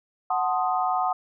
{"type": "chord", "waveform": "sine", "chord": "F# diminished seventh", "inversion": "none", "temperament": "equal", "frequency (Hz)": [740, 880, 1046.5, 1244.5], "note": ["F#5", "A5", "C6", "Eb6"], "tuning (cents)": [0, 0, 0, 0], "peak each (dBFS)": [-24, -30, -30, -28], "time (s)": [0.3, 1.13], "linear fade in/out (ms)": 5, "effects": []}